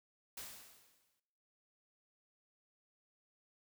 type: noise with exponential decay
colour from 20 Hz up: white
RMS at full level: -45 dBFS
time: 0.37-1.2 s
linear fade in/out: 5 ms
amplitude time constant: 180 ms
effects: noise-tail reverb RT60 1.0 s tail -18 dB re dry